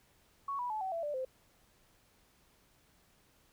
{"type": "tone with pitch steps", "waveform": "sine", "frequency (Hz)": [1112, 979.3, 862.4, 759.5, 668.9, 589.1, 518.8], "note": ["C#6", "B5", "A5", "F#5", "E5", "D5", "C5"], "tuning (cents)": [5, -15, -35, 45, 25, 5, -15], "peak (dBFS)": -34, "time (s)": [0.48, 1.25], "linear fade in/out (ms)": 5, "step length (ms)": 110, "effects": ["pink hiss -68 dBFS RMS until 3.52 s"]}